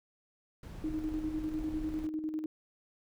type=noise; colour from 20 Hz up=brown; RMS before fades=-43 dBFS; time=0.63-2.07 s; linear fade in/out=2 ms
type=tone with tremolo; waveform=sine; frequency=311.1 Hz; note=D#4; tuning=in tune; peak=-31 dBFS; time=0.84-2.46 s; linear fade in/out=2 ms; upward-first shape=square; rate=10 Hz; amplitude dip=50%
effects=none